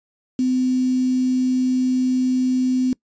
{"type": "tone with quantisation", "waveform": "sine", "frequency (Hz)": 255.2, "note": "C4", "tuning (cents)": -43, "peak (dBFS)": -16, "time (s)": [0.39, 2.93], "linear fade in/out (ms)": 2, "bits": 6, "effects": ["noise-tail reverb RT60 0.1 s tail -23 dB re dry", "resampled to 16000 Hz"]}